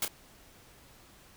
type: noise with echo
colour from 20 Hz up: white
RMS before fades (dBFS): -30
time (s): 0.02-0.05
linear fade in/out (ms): 2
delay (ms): 30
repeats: 1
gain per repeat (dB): -8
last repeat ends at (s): 0.08
effects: pink hiss -57 dBFS RMS until 1.36 s